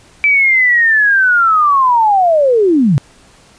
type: linear sweep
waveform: sine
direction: down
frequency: 2326 to 124.2 Hz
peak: -7 dBFS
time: 0.24-2.98 s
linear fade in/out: 0 ms
effects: pink hiss -45 dBFS RMS until 3.58 s + resampled to 22050 Hz